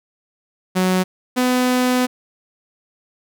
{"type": "tone pair in turn", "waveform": "sawtooth", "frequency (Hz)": [185, 251.3], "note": ["F#3", "B3"], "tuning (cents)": [0, 30], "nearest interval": "perfect fourth", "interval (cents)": 530, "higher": "second", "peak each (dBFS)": [-11, -11], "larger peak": "neither", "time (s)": [[0.75, 1.04], [1.36, 2.07]], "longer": "second", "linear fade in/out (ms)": 20, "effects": []}